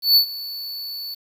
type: tone with ADSR envelope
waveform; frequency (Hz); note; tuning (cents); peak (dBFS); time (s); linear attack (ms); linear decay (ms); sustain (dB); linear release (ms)
square; 4466; C#8; +12; -10; 0.02-1.15; 140; 92; -19; 15
effects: 8-bit